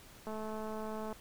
click train, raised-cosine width 1 ms, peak -29 dBFS, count 187, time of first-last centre 0.27-1.127 s, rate 217 Hz, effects pink hiss -56 dBFS RMS until 1.2 s

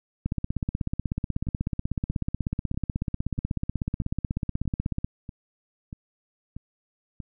two click trains, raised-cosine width 5 ms, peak -24 / -14 dBFS, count 10 / 79, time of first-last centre 1.47-7.202 / 0.26-5.045 s, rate 1.57 / 16.3 Hz, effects none

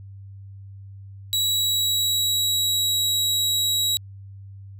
sawtooth tone with pitch glide, 3891 to 3864 Hz, B7 to B7, -27 to -39 cents, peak -17 dBFS, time 1.33-3.97 s, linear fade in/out 0 ms, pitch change -12 cents, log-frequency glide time 1.44-3.07 s, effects added 98 Hz sine -38 dBFS peak until 4.79 s

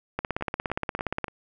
two click trains, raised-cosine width 0.5 ms, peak -23 / -12 dBFS, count 4 / 19, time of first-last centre 0.41-1.282 / 0.19-1.243 s, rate 3.44 / 17.1 Hz, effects none

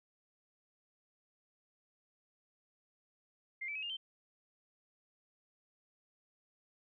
sine tone with pitch steps, 2100 / 2317 / 2556 / 2819 / 3110 Hz, C7 / D7 / D#7 / F7 / G7, +6 / -24 / +46 / +16 / -14 cents, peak -38 dBFS, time 3.61-3.97 s, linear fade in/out 10 ms, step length 72 ms, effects none

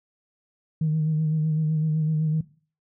sine tone with vibrato, 155.9 Hz, D#3, 4 cents sharp, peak -19 dBFS, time 0.81-2.41 s, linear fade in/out 5 ms, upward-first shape sine, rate 7.9 Hz, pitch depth 33 cents each way, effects noise-tail reverb RT60 0.4 s tail -18 dB re dry + tanh soft clip ceiling -16 dBFS

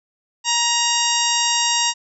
harmonic tone, 942 Hz, A#5, 18 cents sharp, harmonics 1 / 2 / 3 / 4 / 5 / 6 / 7 / 8, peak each -23 / -28 / -23 / -25 / -27 / -23 / -27 / -25 dBFS, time 0.44-1.94 s, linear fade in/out 50 ms, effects none

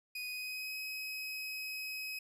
30% pulse tone with pitch glide, 2489 to 2541 Hz, D#7 to D#7, 0 to +36 cents, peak -36 dBFS, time 0.15-2.19 s, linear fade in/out 5 ms, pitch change +36 cents, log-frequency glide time 0.27-0.76 s, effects none

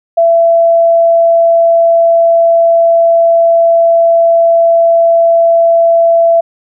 sine tone, 670 Hz, E5, 28 cents sharp, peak -4 dBFS, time 0.17-6.41 s, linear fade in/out 10 ms, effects none

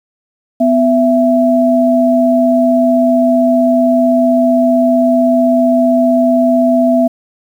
sine tone pair together, 250.4 / 665.2 Hz, B3 / E5, +24 / +16 cents, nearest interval octave + perfect fourth, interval 1692 cents, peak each -10 dBFS, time 0.6-7.08 s, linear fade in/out 10 ms, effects 7-bit

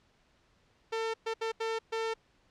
sawtooth tone bursts at uneven times, 449.5 Hz, A4, 37 cents sharp, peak -27 dBFS, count 5, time 0.92-1.14 / 1.26-1.34 / 1.41-1.52 / 1.6-1.79 / 1.92-2.14 s, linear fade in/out 10 ms, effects pink hiss -68 dBFS RMS until 2.5 s + low-pass 5000 Hz 12 dB/octave

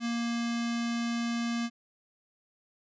square tone with notch filter, 234.4 Hz, A#3, 10 cents sharp, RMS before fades -31 dBFS, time 0-1.7 s, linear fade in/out 50 ms, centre 500 Hz, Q 0.53, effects resampled to 16000 Hz

